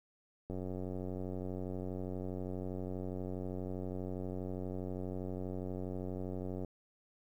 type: click train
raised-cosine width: 2 ms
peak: -28 dBFS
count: 569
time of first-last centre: 0.5-6.647 s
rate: 92.4 Hz
effects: 11-bit